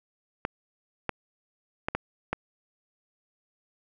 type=clicks; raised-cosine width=0.5 ms; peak=-12 dBFS; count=5; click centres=0.451 / 1.093 / 1.885 / 1.95 / 2.33 s; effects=none